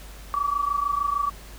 sine tone pair together, 1138.4 / 1165 Hz, C#6 / D6, +46 / -14 cents, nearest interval unison, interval 40 cents, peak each -24 / -26 dBFS, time 0.34-1.3 s, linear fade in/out 0 ms, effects added 50 Hz sine -41 dBFS peak until 1.58 s + pink hiss -46 dBFS RMS until 1.58 s

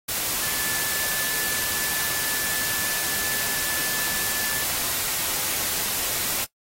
sine tone in noise, 1744 Hz, A6, 16 cents flat, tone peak -33 dBFS, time 0.42-4.64 s, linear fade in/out 10 ms, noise white, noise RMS -26 dBFS, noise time 0.08-6.45 s, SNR -10 dB, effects noise-tail reverb RT60 0.1 s tail -18 dB re dry + AAC 48 kbps

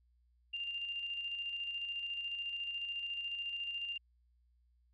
sine tone with tremolo, 2794 Hz, F7, in tune, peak -36 dBFS, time 0.53-3.98 s, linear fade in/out 10 ms, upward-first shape square, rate 14 Hz, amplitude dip 35%, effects added 60 Hz sine -68 dBFS peak until 4.93 s

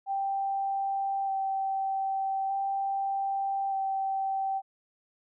sine tone with vibrato, 780 Hz, G5, 9 cents flat, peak -27 dBFS, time 0.06-4.62 s, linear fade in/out 50 ms, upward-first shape square, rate 0.41 Hz, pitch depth 10 cents each way, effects none

